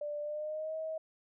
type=tone with pitch glide; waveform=sine; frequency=590 to 636 Hz; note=D5 to D#5; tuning=+8 to +38 cents; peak=-35 dBFS; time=0.01-0.98 s; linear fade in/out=5 ms; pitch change=+130 cents; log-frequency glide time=0.21-0.76 s; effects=none